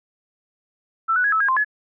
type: tone with pitch steps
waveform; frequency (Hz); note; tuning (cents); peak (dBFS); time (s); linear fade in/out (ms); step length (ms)
sine; 1330 / 1480 / 1663 / 1303 / 1630 / 1046 / 1700; E6 / F#6 / G#6 / E6 / G#6 / C6 / G#6; +15 / 0 / +2 / -20 / -33 / -1 / +40; -16; 1.08-1.647; 20; 81
effects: none